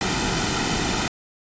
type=noise with comb filter; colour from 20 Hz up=pink; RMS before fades=-23 dBFS; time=0.01-1.08 s; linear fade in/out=2 ms; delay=1.8 ms; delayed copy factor=-0.6; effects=resampled to 16000 Hz